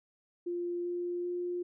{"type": "tone with pitch steps", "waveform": "sine", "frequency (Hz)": [349.2, 351.4, 353.7], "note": ["F4", "F4", "F4"], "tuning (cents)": [0, 11, 22], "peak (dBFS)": -32, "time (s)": [0.46, 1.63], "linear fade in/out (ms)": 10, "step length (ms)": 390, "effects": []}